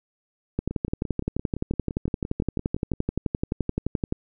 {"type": "two click trains", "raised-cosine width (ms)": 3, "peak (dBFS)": [-18, -11], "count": [14, 42], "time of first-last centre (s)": [[0.71, 2.936], [0.59, 4.124]], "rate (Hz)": [5.84, 11.6], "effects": []}